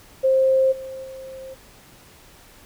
sine tone with level steps, 528 Hz, C5, 16 cents sharp, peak -14 / -31 / -34 dBFS, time 0.23-1.55 s, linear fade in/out 20 ms, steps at 0.71 / 1.03 s, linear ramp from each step 20 ms, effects pink hiss -49 dBFS RMS until 2.65 s

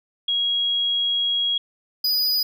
sine / square tone pair in turn, 3300 / 4944 Hz, G#7 / D#8, -12 / -12 cents, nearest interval perfect fifth, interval 700 cents, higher second, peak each -19 dBFS, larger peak neither, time 0.28-1.58 / 2.04-2.43 s, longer first, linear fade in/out 5 ms, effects none

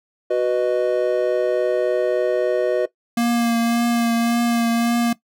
triangle chord, B major, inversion second, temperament just, 370.4 / 493.9 / 617.4 Hz, F#4 / B4 / D#5, +2 / 0 / -14 cents, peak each -19 / -19 / -19 dBFS, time 0.3-2.86 s, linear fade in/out 10 ms
square tone with vibrato, 234.2 Hz, A#3, 8 cents sharp, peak -17 dBFS, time 3.17-5.13 s, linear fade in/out 5 ms, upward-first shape triangle, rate 1.8 Hz, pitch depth 21 cents each way
effects noise-tail reverb RT60 0.1 s tail -17 dB re dry

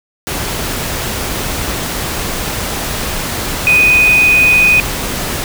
sine tone in noise, 2489 Hz, D#7, in tune, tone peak -6 dBFS, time 3.67-4.8 s, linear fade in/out 0 ms, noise pink, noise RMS -19 dBFS, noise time 0.27-5.44 s, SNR +10 dB, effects none

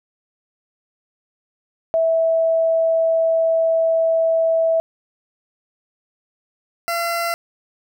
sine / 20% pulse tone pair in turn, 654 / 680.9 Hz, E5 / F5, -14 / -44 cents, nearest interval minor second, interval 70 cents, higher second, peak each -14 / -15 dBFS, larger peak first, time 1.94-4.8 / 6.88-7.34 s, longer first, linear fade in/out 0 ms, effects none

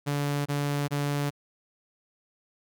sawtooth tone bursts, 143.9 Hz, D3, 35 cents flat, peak -22 dBFS, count 3, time 0.06-1.306 s, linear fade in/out 20 ms, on 400 ms, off 23 ms, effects none

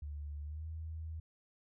sine tone with pitch glide, 73.3 to 79.93 Hz, D2 to D#2, -3 to +47 cents, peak -40 dBFS, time 0.02-1.2 s, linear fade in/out 5 ms, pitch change +150 cents, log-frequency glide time 0.42-0.67 s, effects none

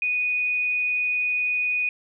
sine tone, 2478 Hz, D#7, 8 cents flat, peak -21 dBFS, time 0.02-1.89 s, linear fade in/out 2 ms, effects none

